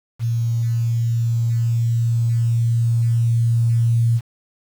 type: tone with level ramp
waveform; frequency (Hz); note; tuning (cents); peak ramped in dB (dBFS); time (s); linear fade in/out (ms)
sine; 116.3; A#2; -4; -17 to -13; 0.19-4.21; 50
effects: 7-bit